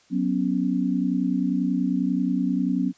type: chord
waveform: sine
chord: F# suspended fourth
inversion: none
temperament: equal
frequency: 185 / 246.9 / 277.2 Hz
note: F#3 / B3 / C#4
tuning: 0 / 0 / 0 cents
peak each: -25 dBFS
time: 0.1-2.93 s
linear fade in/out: 50 ms
effects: white hiss -59 dBFS RMS until 2.97 s + resampled to 16000 Hz